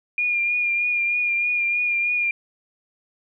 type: tone with vibrato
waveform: sine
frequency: 2419 Hz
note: D#7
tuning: 49 cents flat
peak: -19 dBFS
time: 0.18-2.31 s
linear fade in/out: 2 ms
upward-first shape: triangle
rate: 3.2 Hz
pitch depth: 30 cents each way
effects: none